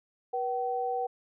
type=tone pair together; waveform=sine; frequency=483.6 / 764.1 Hz; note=B4 / G5; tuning=-36 / -44 cents; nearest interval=minor sixth; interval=792 cents; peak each=-32 / -30 dBFS; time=0.33-1.07 s; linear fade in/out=10 ms; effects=none